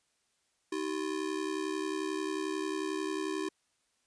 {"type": "ring-modulated tone", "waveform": "square", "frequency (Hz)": 349.2, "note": "F4", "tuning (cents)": 0, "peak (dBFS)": -30, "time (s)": [0.72, 3.49], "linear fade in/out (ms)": 5, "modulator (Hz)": 35.6, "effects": ["white hiss -75 dBFS RMS until 4.06 s", "resampled to 22050 Hz"]}